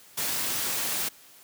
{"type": "noise", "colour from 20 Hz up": "white", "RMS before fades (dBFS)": -29, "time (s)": [0.17, 1.09], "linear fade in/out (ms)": 10, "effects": ["white hiss -53 dBFS RMS until 1.43 s", "high-pass 100 Hz 12 dB/octave"]}